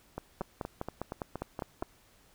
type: two click trains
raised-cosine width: 1 ms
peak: -20 / -22 dBFS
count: 8 / 8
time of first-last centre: 0.41-1.824 / 0.18-1.827 s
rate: 4.95 / 4.25 Hz
effects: pink hiss -63 dBFS RMS until 2.34 s